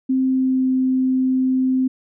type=tone with pitch glide; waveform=sine; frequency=261.6 to 259.3 Hz; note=C4 to C4; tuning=0 to -15 cents; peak=-15 dBFS; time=0.09-1.88 s; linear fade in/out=10 ms; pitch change=-15 cents; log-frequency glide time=0.22-0.71 s; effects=none